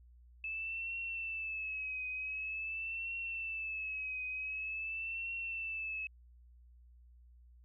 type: tone with vibrato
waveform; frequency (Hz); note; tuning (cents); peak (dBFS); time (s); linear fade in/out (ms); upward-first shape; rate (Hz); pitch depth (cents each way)
sine; 2615; E7; -15; -37; 0.44-6.07; 2; triangle; 0.46; 74
effects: added 60 Hz sine -57 dBFS peak until 7.64 s

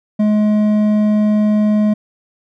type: tone with hard clipping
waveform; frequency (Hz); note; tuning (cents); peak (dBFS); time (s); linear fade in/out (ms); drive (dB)
triangle; 211.3; G#3; +30; -12; 0.19-1.94; 10; 10
effects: none

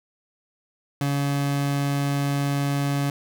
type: tone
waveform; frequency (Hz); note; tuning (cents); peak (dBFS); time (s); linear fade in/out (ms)
30% pulse; 141.3; C#3; +34; -19; 1.01-3.1; 2
effects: none

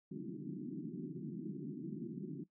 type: band-pass noise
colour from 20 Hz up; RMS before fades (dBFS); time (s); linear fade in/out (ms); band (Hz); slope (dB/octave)
pink; -44; 0.11-2.44; 5; 140 to 370; 96
effects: noise-tail reverb RT60 0.1 s tail -17 dB re dry

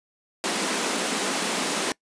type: high-pass noise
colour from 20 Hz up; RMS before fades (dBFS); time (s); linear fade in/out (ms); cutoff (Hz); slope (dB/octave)
pink; -26; 0.44-1.92; 0; 190; 48
effects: noise-tail reverb RT60 0.1 s tail -23 dB re dry + resampled to 22050 Hz

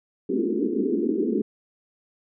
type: band-pass noise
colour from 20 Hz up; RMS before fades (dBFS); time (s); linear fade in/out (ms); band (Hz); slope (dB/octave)
white; -24; 0.29-1.42; 5; 200 to 430; 96
effects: none

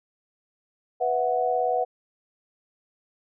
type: chord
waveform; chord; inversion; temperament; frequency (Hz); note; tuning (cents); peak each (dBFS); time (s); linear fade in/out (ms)
sine; B suspended fourth; none; equal with one note detuned; 493.9 / 659.3 / 737; B4 / E5 / F#5; 0 / 0 / -7; -26 / -28 / -24; 1-1.85; 20
effects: none

